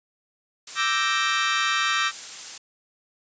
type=noise; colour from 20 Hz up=blue; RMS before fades=-32 dBFS; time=0.67-2.58 s; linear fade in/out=5 ms
type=chord; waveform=25% pulse; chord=E half-diminished seventh; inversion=third; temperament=equal; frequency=1174.7 / 1318.5 / 1568 / 1864.7 Hz; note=D6 / E6 / G6 / Bb6; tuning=0 / 0 / 0 / 0 cents; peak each=-23 dBFS; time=0.75-2.12 s; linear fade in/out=50 ms
effects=resampled to 16000 Hz